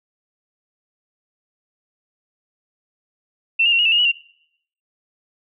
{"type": "tone with pitch steps", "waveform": "sine", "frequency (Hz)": [2694, 2831, 2733, 2877, 2670, 2851, 2932, 2771], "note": ["E7", "F7", "F7", "F#7", "E7", "F7", "F#7", "F7"], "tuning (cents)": [37, 23, -38, -49, 22, 35, -16, -14], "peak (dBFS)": -13, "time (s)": [3.59, 4.118], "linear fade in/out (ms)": 10, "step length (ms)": 66, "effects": ["noise-tail reverb RT60 0.7 s tail -22 dB re dry"]}